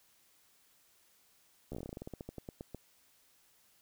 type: slowing click train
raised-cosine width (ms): 2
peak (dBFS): -29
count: 20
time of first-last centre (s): 1.72-2.747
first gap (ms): 13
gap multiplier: 1.14
effects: white hiss -68 dBFS RMS until 3.81 s